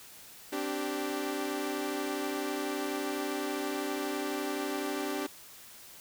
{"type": "chord", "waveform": "sawtooth", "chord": "C suspended second", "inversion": "none", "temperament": "equal with one note detuned", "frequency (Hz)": [261.6, 293.7, 388.8], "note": ["C4", "D4", "G4"], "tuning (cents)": [0, 0, -14], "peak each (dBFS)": [-36, -31, -32], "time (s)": [0.52, 5.27], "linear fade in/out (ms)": 10, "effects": ["white hiss -51 dBFS RMS until 6 s"]}